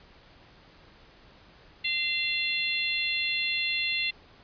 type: harmonic tone with a mistuned harmonic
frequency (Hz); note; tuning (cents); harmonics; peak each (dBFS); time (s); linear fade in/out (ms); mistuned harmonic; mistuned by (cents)
692; F5; -16; 3 / 4 / 5 / 6; -32 / -29 / -33 / -34; 1.84-4.11; 10; 4; -26
effects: pink hiss -55 dBFS RMS until 4.43 s + resampled to 11025 Hz